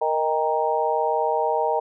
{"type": "harmonic tone with a mistuned harmonic", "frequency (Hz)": 155.56, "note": "D#3", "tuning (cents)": 0, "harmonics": [3, 4, 5, 6], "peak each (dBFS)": [-25, -25, -25, -25], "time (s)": [0.01, 1.8], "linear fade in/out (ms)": 10, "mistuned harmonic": 5, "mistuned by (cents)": 37, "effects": []}